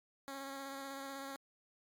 10% pulse tone with vibrato, 273.5 Hz, C#4, 23 cents flat, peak -35 dBFS, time 0.28-1.36 s, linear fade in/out 0 ms, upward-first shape square, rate 16 Hz, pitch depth 14 cents each way, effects MP3 96 kbps

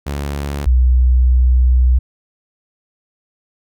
sawtooth / sine tone pair in turn, 71.2 / 62.55 Hz, C#2 / B1, +47 / +23 cents, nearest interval major second, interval 224 cents, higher first, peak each -16 / -8 dBFS, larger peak second, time 0.06-0.66 / 0.66-1.99 s, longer second, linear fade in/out 10 ms, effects none

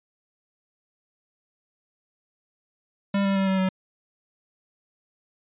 square tone with pitch steps, 198.8 / 196.06 / 193.36 / 190.7 / 188.08 Hz, G3 / G3 / G3 / G3 / F#3, +25 / +1 / -23 / -47 / +29 cents, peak -21 dBFS, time 3.14-3.69 s, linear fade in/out 5 ms, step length 110 ms, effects resampled to 8000 Hz

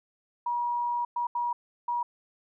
sine tone bursts at uneven times, 959 Hz, A#5, 49 cents sharp, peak -26 dBFS, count 4, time 0.46-1.05 / 1.16-1.27 / 1.35-1.53 / 1.88-2.03 s, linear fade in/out 5 ms, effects none

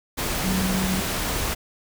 sine tone in noise, 188 Hz, F#3, 28 cents sharp, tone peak -23 dBFS, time 0.43-1.01 s, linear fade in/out 20 ms, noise pink, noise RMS -26 dBFS, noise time 0.17-1.55 s, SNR 0 dB, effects none

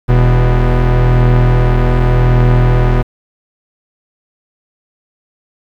45% pulse tone pair together, 40.87 / 123.47 Hz, E1 / B2, -14 / 0 cents, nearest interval octave + perfect fifth, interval 1914 cents, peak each -10 dBFS, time 0.08-3.03 s, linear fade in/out 20 ms, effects low-pass 2000 Hz 12 dB/octave + 7-bit

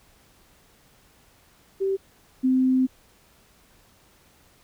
sine tone pair in turn, 387.6 / 258.7 Hz, G4 / C4, -20 / -19 cents, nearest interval perfect fifth, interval 699 cents, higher first, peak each -21 / -17 dBFS, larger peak second, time 1.8-1.97 / 2.43-2.87 s, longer second, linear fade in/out 20 ms, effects pink hiss -58 dBFS RMS until 4.63 s

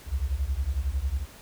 sine beating tone pair, 62.2 / 73.2 Hz, B1 / D2, +13 / -5 cents, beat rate 11 Hz, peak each -28 / -28 dBFS, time 0.06-1.26 s, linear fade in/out 50 ms, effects pink hiss -49 dBFS RMS until 1.41 s

